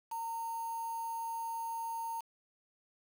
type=tone with quantisation; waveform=sine; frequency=917 Hz; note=A#5; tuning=29 cents flat; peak=-36 dBFS; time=0.11-2.21 s; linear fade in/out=10 ms; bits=8; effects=none